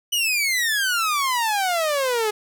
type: exponential sweep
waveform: sawtooth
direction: down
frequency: 2992 to 415.3 Hz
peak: -16 dBFS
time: 0.12-2.31 s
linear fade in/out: 10 ms
effects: none